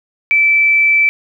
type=tone; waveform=sine; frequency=2321 Hz; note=D7; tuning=21 cents flat; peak=-8 dBFS; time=0.31-1.09 s; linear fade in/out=0 ms; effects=8-bit